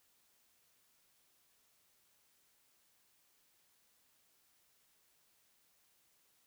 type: silence
effects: white hiss -73 dBFS RMS until 6.46 s